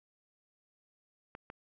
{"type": "clicks", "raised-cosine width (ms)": 0.5, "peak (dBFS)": -29, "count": 2, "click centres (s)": [1.351, 1.501], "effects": []}